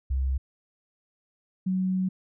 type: tone pair in turn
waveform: sine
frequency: 66.1 / 186.59 Hz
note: C2 / F#3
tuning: +18 / +15 cents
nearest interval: octave + tritone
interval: 1797 cents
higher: second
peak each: -23 dBFS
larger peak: neither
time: 0.1-0.38 / 1.66-2.09 s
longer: second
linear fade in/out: 10 ms
effects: none